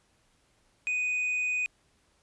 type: tone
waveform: triangle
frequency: 2489 Hz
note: D#7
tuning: in tune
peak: -25 dBFS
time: 0.87-1.66 s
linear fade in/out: 0 ms
effects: pink hiss -68 dBFS RMS until 2.22 s + resampled to 24000 Hz